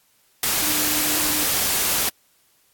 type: tone in noise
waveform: sine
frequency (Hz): 302.3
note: D#4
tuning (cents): -50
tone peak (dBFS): -31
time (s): 0.62-1.44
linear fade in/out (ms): 2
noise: white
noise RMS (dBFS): -21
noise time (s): 0.43-2.09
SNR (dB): -13
effects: white hiss -61 dBFS RMS until 2.73 s + AAC 64 kbps